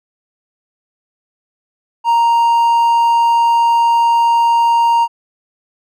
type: tone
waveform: triangle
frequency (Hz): 932.3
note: A#5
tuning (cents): 0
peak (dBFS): -7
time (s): 2.04-5.08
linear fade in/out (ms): 50
effects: none